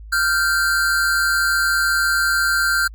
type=tone pair together; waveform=square; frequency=1396.9 / 1557 Hz; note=F6 / G6; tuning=0 / -12 cents; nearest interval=major second; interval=188 cents; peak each=-19 dBFS; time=0.12-2.88 s; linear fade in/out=10 ms; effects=added 53 Hz sine -34 dBFS peak until 2.94 s + MP3 96 kbps